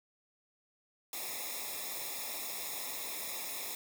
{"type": "noise with comb filter", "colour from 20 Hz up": "white", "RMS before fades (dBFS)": -40, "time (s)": [1.13, 3.75], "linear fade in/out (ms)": 2, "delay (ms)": 0.66, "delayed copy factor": -1, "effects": []}